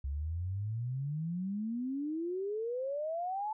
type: exponential sweep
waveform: sine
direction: up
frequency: 66.7 to 880 Hz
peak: -33 dBFS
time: 0.04-3.53 s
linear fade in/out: 5 ms
effects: none